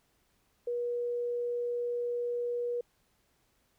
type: tone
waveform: sine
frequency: 481.4 Hz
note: B4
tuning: 44 cents flat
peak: -30 dBFS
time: 0.67-2.81 s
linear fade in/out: 5 ms
effects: pink hiss -72 dBFS RMS until 3.78 s